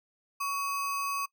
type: tone with sample-and-hold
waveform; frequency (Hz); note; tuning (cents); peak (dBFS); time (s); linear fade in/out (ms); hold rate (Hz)
sine; 1122; C#6; +21; -29; 0.4-1.26; 10; 3675
effects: noise-tail reverb RT60 0.1 s tail -21 dB re dry